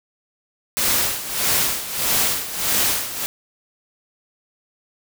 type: noise with tremolo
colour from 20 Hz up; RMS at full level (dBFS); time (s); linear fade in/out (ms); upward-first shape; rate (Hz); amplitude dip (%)
white; -18; 0.77-3.26; 0; sine; 1.6; 75
effects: none